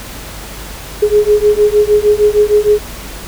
sine beating tone pair, 415.3 / 421.8 Hz, G#4 / G#4, 0 / +27 cents, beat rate 6.5 Hz, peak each -10 dBFS, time 1.02-2.79 s, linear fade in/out 10 ms, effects added 50 Hz sine -30 dBFS peak until 3.27 s + pink hiss -29 dBFS RMS until 3.27 s

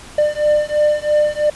triangle beating tone pair, 597 / 600 Hz, D5 / D5, +28 / +37 cents, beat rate 3 Hz, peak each -14 dBFS, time 0.18-1.5 s, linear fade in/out 5 ms, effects pink hiss -38 dBFS RMS until 1.55 s + resampled to 24000 Hz

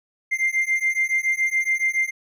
triangle beating tone pair, 2093 / 2100.1 Hz, C7 / C7, 0 / +6 cents, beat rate 7.1 Hz, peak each -20 dBFS, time 0.31-2.11 s, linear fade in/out 20 ms, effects tanh soft clip ceiling -12 dBFS

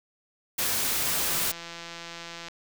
white noise, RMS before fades -27 dBFS, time 0.58-1.52 s, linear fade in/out 10 ms
click train, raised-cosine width 0.2 ms, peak -22 dBFS, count 240, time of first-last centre 1.07-2.484 s, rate 169 Hz
effects none

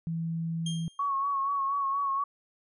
sine tone, 164.81 Hz, E3, in tune, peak -29 dBFS, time 0.07-0.88 s, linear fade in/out 0 ms
sawtooth tone with exponential decay, 3208 Hz, G7, 39 cents sharp, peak -29 dBFS, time 0.66-1.09 s, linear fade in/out 5 ms, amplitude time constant 92 ms
sine tone with vibrato, 1108.7 Hz, C#6, in tune, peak -26 dBFS, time 0.99-2.24 s, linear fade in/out 5 ms, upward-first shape sine, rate 4.2 Hz, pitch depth 38 cents each way
effects resampled to 24000 Hz

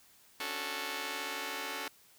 5% pulse chord, D major seventh, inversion third, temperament just, 275.3 / 293.7 / 367.1 / 440.5 Hz, C#4 / D4 / F#4 / A4, -12 / 0 / -14 / +2 cents, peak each -32 / -35 / -32 / -29 dBFS, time 0.4-1.88 s, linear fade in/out 2 ms, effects white hiss -62 dBFS RMS until 2.18 s

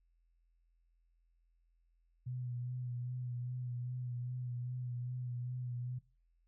sine tone with vibrato, 123.8 Hz, B2, 5 cents sharp, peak -38 dBFS, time 2.26-5.99 s, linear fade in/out 10 ms, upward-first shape sine, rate 2.5 Hz, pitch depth 30 cents each way, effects noise-tail reverb RT60 0.3 s tail -18 dB re dry + added 42 Hz sine -70 dBFS peak until 6.47 s

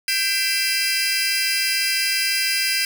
sawtooth tone cluster, 1574 / 2023 / 2345 / 2687 / 4927 Hz, G6 / B6 / D7 / E7 / D#8, +7 / +41 / -3 / +33 / -18 cents, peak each -24 / -23 / -24 / -23 / -20 dBFS, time 0.08-2.85 s, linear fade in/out 2 ms, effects none

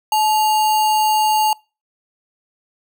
sine tone with sample-and-hold, 861 Hz, A5, 38 cents flat, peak -13 dBFS, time 0.12-1.53 s, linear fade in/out 2 ms, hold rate 3675 Hz, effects noise-tail reverb RT60 0.3 s tail -26 dB re dry

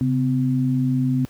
sine tone pair together, 135.08 / 255 Hz, C#3 / C4, -44 / -44 cents, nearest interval major seventh, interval 1100 cents, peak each -20 dBFS, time 0.01-1.25 s, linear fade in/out 0 ms, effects pink hiss -52 dBFS RMS until 1.29 s + high-pass 60 Hz 12 dB/octave

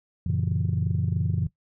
sine chord, F# dominant seventh, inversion none, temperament just, 92.5 / 115.62 / 138.75 / 166.5 Hz, F#2 / A#2 / C#3 / E3, 0 / -14 / +2 / +18 cents, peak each -26 / -28 / -28 / -28 dBFS, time 0.26-1.47 s, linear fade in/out 5 ms, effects noise-tail reverb RT60 0.1 s tail -17 dB re dry + tanh soft clip ceiling -15 dBFS

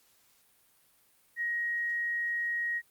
sine tone, 1887 Hz, A#6, 21 cents sharp, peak -29 dBFS, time 1.36-2.82 s, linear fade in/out 50 ms, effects white hiss -66 dBFS RMS until 2.9 s + Opus 48 kbps

